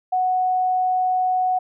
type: tone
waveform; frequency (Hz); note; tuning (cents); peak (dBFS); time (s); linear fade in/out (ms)
sine; 739; F#5; -2; -17; 0.12-1.59; 10
effects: none